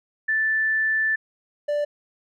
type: tone pair in turn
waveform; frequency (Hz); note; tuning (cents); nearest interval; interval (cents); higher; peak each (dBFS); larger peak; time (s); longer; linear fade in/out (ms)
sine / triangle; 1760 / 587.3; A6 / D5; 0 / 0; octave + perfect fifth; 1900; first; -19; neither; 0.28-1.16 / 1.68-1.85; first; 10
effects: none